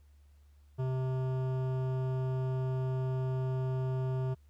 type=tone with hard clipping; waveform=sine; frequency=130 Hz; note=C3; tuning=11 cents flat; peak=-32 dBFS; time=0.78-4.35 s; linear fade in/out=20 ms; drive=14 dB; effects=added 72 Hz sine -57 dBFS peak until 4.49 s + pink hiss -75 dBFS RMS until 4.49 s